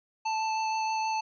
square tone with vibrato, 880 Hz, A5, in tune, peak -28 dBFS, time 0.25-1.21 s, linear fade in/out 10 ms, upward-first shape triangle, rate 6.3 Hz, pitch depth 10 cents each way, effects resampled to 16000 Hz

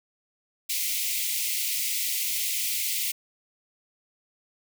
white high-pass noise, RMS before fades -28 dBFS, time 0.69-3.12 s, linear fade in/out 10 ms, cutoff 2000 Hz, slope 96 dB/octave, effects none

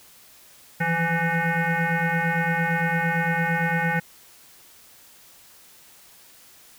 sine tone with frequency modulation, 830.6 Hz, G#5, in tune, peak -20 dBFS, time 0.8-4 s, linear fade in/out 10 ms, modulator 334 Hz, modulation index 3.7, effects white hiss -51 dBFS RMS until 6.78 s

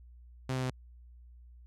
sawtooth tone with pitch steps, 130.2 / 129.08 / 127.96 Hz, C3 / C3 / C3, -8 / -23 / -38 cents, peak -27 dBFS, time 0.49-0.703 s, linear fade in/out 5 ms, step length 71 ms, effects added 60 Hz sine -51 dBFS peak until 1.66 s + low-pass 9000 Hz 12 dB/octave

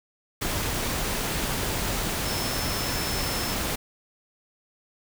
sine tone in noise, 5280 Hz, E8, 2 cents sharp, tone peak -34 dBFS, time 2.25-3.54 s, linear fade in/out 10 ms, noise pink, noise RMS -28 dBFS, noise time 0.41-3.76 s, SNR -9 dB, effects none

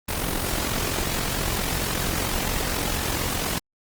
pink noise with amplitude modulation, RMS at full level -23 dBFS, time 0.08-3.59 s, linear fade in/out 10 ms, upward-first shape sine, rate 44.4 Hz, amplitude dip 60%, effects Opus 24 kbps

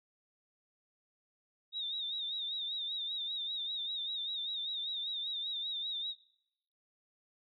sine tone with vibrato, 3706 Hz, A#7, 11 cents flat, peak -35 dBFS, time 1.72-6.15 s, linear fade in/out 50 ms, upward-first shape sine, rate 5.1 Hz, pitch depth 79 cents each way, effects noise-tail reverb RT60 0.8 s tail -22 dB re dry

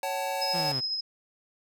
square chord, F# minor, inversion second, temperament equal with one note detuned, 554.4 / 755.5 / 880 Hz, C#5 / F#5 / A5, 0 / +36 / 0 cents, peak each -34 dBFS, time 0.03-0.72 s, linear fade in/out 2 ms
sine tone with tremolo, 5110 Hz, D#8, 45 cents sharp, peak -26 dBFS, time 0.41-1.01 s, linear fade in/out 10 ms, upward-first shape triangle, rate 12 Hz, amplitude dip 45%
sawtooth linear sweep, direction down, 179.2 to 123.47 Hz, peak -29 dBFS, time 0.53-0.81 s, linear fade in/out 20 ms
effects none

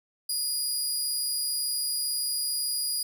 20% pulse tone, 4881 Hz, D#8, 34 cents flat, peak -21 dBFS, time 0.29-3.03 s, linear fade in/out 5 ms, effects none

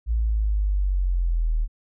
sine linear sweep, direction down, 57.1 to 38 Hz, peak -19 dBFS, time 0.06-1.68 s, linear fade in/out 50 ms, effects none

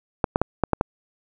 clicks, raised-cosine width 1 ms, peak -4 dBFS, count 6, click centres 0.242 / 0.359 / 0.416 / 0.637 / 0.733 / 0.811 s, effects none

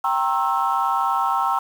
sine chord, C dominant seventh, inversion second, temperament equal with one note detuned, 784 / 932.3 / 1073.4 / 1318.5 Hz, G5 / Bb5 / C6 / E6, 0 / 0 / +44 / 0 cents, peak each -23 dBFS, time 0.04-1.59 s, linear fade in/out 5 ms, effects tanh soft clip ceiling -10 dBFS + 7-bit

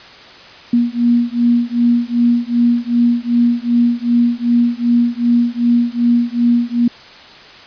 sine beating tone pair, 237.2 / 239.8 Hz, A#3 / A#3, +30 / +49 cents, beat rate 2.6 Hz, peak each -14 dBFS, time 0.73-6.88 s, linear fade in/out 5 ms, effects white hiss -38 dBFS RMS until 7.66 s + resampled to 11025 Hz

